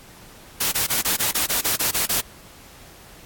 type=noise bursts; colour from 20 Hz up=white; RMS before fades=-21 dBFS; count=11; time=0.6-2.21 s; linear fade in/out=10 ms; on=120 ms; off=29 ms; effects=pink hiss -46 dBFS RMS until 3.25 s + AAC 64 kbps